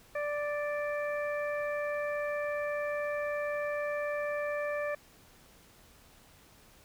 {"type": "harmonic tone", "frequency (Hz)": 587.3, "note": "D5", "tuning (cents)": 0, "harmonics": [1, 2, 3, 4], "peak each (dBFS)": [-32, -41, -39, -44], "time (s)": [0.15, 4.95], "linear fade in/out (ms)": 5, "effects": ["pink hiss -59 dBFS RMS until 6.84 s"]}